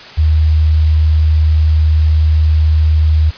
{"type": "tone with quantisation", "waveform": "sine", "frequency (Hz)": 77.78, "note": "D#2", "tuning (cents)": 0, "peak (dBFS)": -7, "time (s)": [0.17, 3.31], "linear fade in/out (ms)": 20, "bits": 6, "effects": ["white hiss -33 dBFS RMS until 3.37 s", "resampled to 11025 Hz"]}